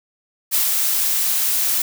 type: noise with ADSR envelope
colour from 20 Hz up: blue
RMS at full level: -17 dBFS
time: 0.51-1.82 s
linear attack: 34 ms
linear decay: 120 ms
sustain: -2 dB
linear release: 4 ms
effects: none